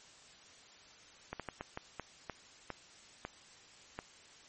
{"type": "slowing click train", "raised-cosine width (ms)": 0.5, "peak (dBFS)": -24, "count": 10, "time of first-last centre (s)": [1.33, 3.99], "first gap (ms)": 67, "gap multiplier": 1.35, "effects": ["white hiss -58 dBFS RMS until 4.48 s", "MP3 32 kbps"]}